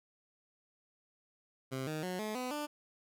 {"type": "tone with pitch steps", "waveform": "15% pulse", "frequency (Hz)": [132, 155.17, 182.41, 214.4, 252.1, 296.3], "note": ["C3", "D#3", "F#3", "A3", "B3", "D4"], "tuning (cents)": [16, -4, -24, -45, 36, 15], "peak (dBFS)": -30, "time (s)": [1.71, 2.67], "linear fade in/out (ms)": 20, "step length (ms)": 160, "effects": []}